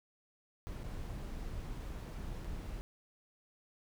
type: noise with dropouts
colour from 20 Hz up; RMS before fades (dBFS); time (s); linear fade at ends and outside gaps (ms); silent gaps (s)
brown; -42; 0.67-2.81; 0; 0.835-0.84 / 2.44-2.445
effects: none